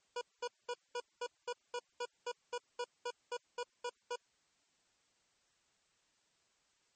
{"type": "tone bursts", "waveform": "25% pulse", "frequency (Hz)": 485.2, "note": "B4", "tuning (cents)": -31, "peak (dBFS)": -33, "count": 16, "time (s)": [0.16, 4.158], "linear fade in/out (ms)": 5, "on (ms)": 53, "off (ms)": 210, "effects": ["white hiss -75 dBFS RMS until 6.95 s", "MP3 32 kbps"]}